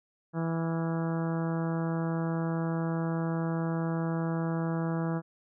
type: harmonic tone with a mistuned harmonic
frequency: 164.81 Hz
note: E3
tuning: in tune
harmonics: 1 / 2 / 3 / 4 / 5 / 6 / 7 / 8 / 9 / 10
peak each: -29 / -35 / -39 / -41 / -43 / -45 / -46 / -47 / -48 / -49 dBFS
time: 0.33-5.22 s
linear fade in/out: 50 ms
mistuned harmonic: 9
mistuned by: -68 cents
effects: none